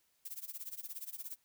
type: noise with tremolo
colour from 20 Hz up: violet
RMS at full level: -42 dBFS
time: 0.25-1.36 s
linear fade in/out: 5 ms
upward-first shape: sine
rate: 17 Hz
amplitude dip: 90%
effects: white hiss -75 dBFS RMS until 1.44 s